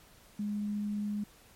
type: tone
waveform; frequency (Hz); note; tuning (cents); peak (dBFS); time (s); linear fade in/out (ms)
sine; 207.3; G#3; -3; -31; 0.39-1.24; 5
effects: pink hiss -59 dBFS RMS until 1.55 s + MP3 64 kbps